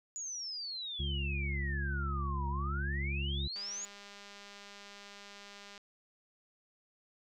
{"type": "exponential two-way sweep", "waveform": "sine", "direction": "down then up", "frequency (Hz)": [6940, 932.3, 6940], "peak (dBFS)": -38, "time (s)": [0.16, 3.85], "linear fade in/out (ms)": 0, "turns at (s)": 2.48}
{"type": "harmonic tone", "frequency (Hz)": 69.6, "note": "C#2", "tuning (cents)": 8, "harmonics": [1, 2, 3, 5], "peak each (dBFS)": [-34, -40, -46, -49], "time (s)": [0.99, 3.48], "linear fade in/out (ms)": 10}
{"type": "click train", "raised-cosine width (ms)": 0.2, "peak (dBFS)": -34, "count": 449, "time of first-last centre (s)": [3.56, 5.778], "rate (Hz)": 202}
{"effects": []}